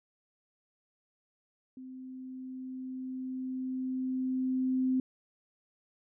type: tone with level ramp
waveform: sine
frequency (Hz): 258.5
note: C4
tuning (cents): -21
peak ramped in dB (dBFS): -43 to -25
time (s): 1.77-5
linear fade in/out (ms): 2
effects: none